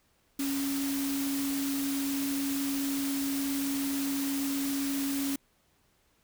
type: tone in noise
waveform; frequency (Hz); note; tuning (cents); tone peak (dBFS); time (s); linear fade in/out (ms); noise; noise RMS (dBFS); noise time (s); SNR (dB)
sine; 276.6; C#4; -4; -29; 0.39-5.36; 5; white; -37; 0.39-5.36; +5
effects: pink hiss -69 dBFS RMS until 6.23 s